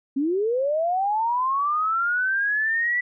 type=linear sweep; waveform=sine; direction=up; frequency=260 to 1975.5 Hz; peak=-20 dBFS; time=0.16-3.01 s; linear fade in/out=10 ms; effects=none